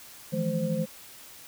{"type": "tone cluster", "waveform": "sine", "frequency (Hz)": [159.9, 172.3, 214.3, 520], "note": ["D#3", "F3", "A3", "C5"], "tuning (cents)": [48, -23, -45, -11], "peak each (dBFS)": -31, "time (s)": [0.32, 0.86], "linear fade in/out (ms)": 20, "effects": ["white hiss -48 dBFS RMS until 1.47 s"]}